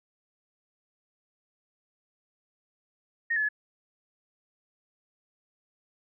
sine tone with pitch steps, 1853 / 1720 / 1704 Hz, A#6 / A6 / G#6, -11 / -40 / +44 cents, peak -24 dBFS, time 3.3-3.489 s, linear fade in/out 10 ms, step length 63 ms, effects none

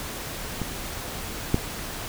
clicks, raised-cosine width 3 ms, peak -16 / -6 dBFS, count 2, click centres 0.617 / 1.544 s, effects pink hiss -34 dBFS RMS until 2.08 s

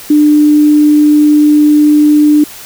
sine tone, 298.5 Hz, D4, 28 cents sharp, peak -3 dBFS, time 0.1-2.44 s, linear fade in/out 5 ms, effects white hiss -30 dBFS RMS until 2.65 s

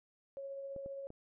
sine tone with tremolo, 550 Hz, C#5, 14 cents flat, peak -40 dBFS, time 0.37-1.07 s, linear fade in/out 0 ms, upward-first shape triangle, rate 15 Hz, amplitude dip 30%
clicks, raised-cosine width 2 ms, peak -36 dBFS, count 3, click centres 0.763 / 0.861 / 1.104 s
effects none

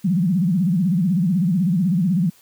sine tone with vibrato, 179.2 Hz, F3, 45 cents sharp, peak -15 dBFS, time 0.04-2.3 s, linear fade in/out 10 ms, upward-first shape sine, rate 16 Hz, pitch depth 210 cents each way, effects white hiss -53 dBFS RMS until 2.41 s + high-pass 80 Hz 12 dB/octave

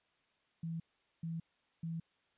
sine tone bursts, 164.81 Hz, E3, in tune, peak -37 dBFS, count 3, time 0.63-2 s, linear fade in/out 5 ms, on 170 ms, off 430 ms, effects white hiss -75 dBFS RMS until 2.37 s + resampled to 8000 Hz

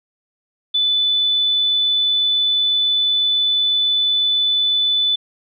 sine tone, 3494 Hz, A7, 13 cents flat, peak -14 dBFS, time 0.74-5.16 s, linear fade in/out 10 ms, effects none

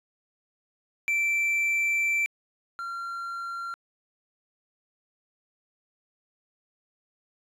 triangle tone pair in turn, 2338 / 1375.9 Hz, D7 / F6, -8 / -26 cents, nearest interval major sixth, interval 918 cents, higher first, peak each -21 / -30 dBFS, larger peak first, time 1.08-2.26 / 2.79-3.74 s, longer first, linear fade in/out 0 ms, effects resampled to 32000 Hz

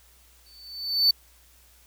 triangle tone with exponential growth, 4516 Hz, C#8, 31 cents sharp, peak -13 dBFS, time 0.46-1.11 s, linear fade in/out 5 ms, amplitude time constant 140 ms, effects added 60 Hz sine -58 dBFS peak until 1.86 s + white hiss -58 dBFS RMS until 1.86 s

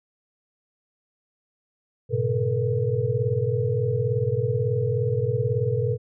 sine tone cluster, 104 / 121.8 / 140.5 / 437.4 / 480.8 Hz, G#2 / B2 / C#3 / A4 / B4, +3 / -24 / +24 / -10 / -46 cents, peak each -29 / -24 / -33 / -28 / -27 dBFS, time 2.09-5.98 s, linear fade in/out 50 ms, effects none

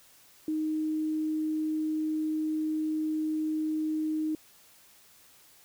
sine tone, 311.1 Hz, D#4, in tune, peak -27 dBFS, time 0.48-4.35 s, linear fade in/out 2 ms, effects white hiss -58 dBFS RMS until 5.64 s

